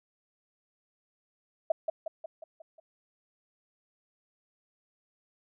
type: tone with echo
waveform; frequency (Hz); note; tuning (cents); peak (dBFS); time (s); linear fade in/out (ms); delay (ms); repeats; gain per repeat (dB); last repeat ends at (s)
sine; 645; E5; -38; -21; 1.7-1.72; 5; 180; 6; -5; 2.8
effects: none